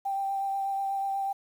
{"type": "tone with vibrato", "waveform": "sine", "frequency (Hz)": 785, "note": "G5", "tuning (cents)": 2, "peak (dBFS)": -27, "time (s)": [0.05, 1.33], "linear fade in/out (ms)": 10, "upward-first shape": "triangle", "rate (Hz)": 8.2, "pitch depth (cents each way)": 16, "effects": ["9-bit"]}